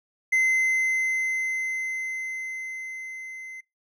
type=tone with level ramp; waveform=triangle; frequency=2060 Hz; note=C7; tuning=28 cents flat; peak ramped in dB=-16 to -35 dBFS; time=0.32-3.61 s; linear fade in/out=10 ms; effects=noise-tail reverb RT60 0.2 s tail -24 dB re dry